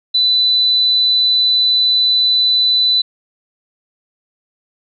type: tone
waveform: sine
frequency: 3993 Hz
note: B7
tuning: 18 cents sharp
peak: -10 dBFS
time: 0.14-3.02 s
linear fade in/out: 10 ms
effects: none